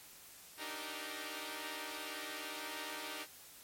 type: chord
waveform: 5% pulse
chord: Eb major seventh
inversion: third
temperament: equal with one note detuned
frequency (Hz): 293.7 / 311.1 / 387.3 / 466.2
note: D4 / Eb4 / G4 / Bb4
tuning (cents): 0 / 0 / -21 / 0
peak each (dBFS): -37 / -35 / -37 / -37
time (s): 0.57-3.27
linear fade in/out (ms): 50
effects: white hiss -56 dBFS RMS until 3.63 s + MP3 64 kbps